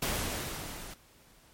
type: noise with level ramp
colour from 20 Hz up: pink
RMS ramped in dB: -30 to -45 dBFS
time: 0.02-0.94 s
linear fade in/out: 5 ms
effects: pink hiss -60 dBFS RMS until 1.53 s + MP3 64 kbps

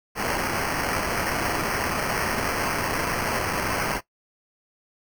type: noise with sample-and-hold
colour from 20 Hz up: blue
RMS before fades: -26 dBFS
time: 0.15-4.01 s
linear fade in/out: 50 ms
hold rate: 3675 Hz
effects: noise-tail reverb RT60 0.1 s tail -17 dB re dry

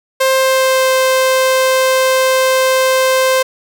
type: tone with pitch glide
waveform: sawtooth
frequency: 527 to 521.5 Hz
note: C5 to C5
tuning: +12 to -6 cents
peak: -6 dBFS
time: 0.2-3.43 s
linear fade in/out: 10 ms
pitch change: -18 cents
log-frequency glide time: 0.33-0.92 s
effects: none

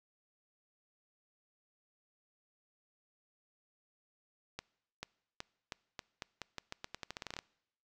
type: accelerating click train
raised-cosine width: 0.2 ms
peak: -23 dBFS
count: 20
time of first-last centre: 4.59-7.39 s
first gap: 440 ms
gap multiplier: 0.85
effects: noise-tail reverb RT60 0.8 s tail -24 dB re dry

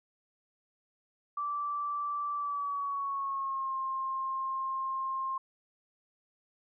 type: tone with pitch glide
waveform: sine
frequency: 1165 to 1062.2 Hz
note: D6 to C6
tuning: -14 to +26 cents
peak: -31 dBFS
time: 1.37-5.38 s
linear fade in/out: 5 ms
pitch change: -160 cents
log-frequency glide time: 2.35-3.76 s
effects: none

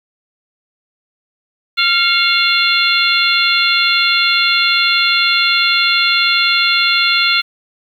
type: harmonic tone with a mistuned harmonic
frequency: 693 Hz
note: F5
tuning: 14 cents flat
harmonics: 2 / 3 / 4 / 5 / 6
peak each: -17 / -17 / -17 / -17 / -17 dBFS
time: 1.77-7.42 s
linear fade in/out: 20 ms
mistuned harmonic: 3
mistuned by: +70 cents
effects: 7-bit

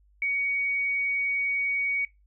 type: tone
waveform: sine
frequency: 2245 Hz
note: C#7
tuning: 21 cents sharp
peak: -24 dBFS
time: 0.22-2.05 s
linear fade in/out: 2 ms
effects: noise-tail reverb RT60 0.2 s tail -20 dB re dry + added 50 Hz sine -58 dBFS peak until 2.26 s

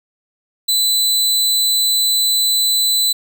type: tone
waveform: sawtooth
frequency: 4000 Hz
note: B7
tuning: 21 cents sharp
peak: -10 dBFS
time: 0.68-3.13 s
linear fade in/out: 10 ms
effects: none

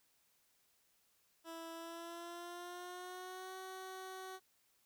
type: tone with pitch glide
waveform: 15% pulse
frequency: 329.6 to 376.4 Hz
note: E4 to F#4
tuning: 0 to +30 cents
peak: -40 dBFS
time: 1.44-4.4 s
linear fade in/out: 50 ms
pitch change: +230 cents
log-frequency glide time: 1.73-3.56 s
effects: white hiss -75 dBFS RMS until 4.85 s

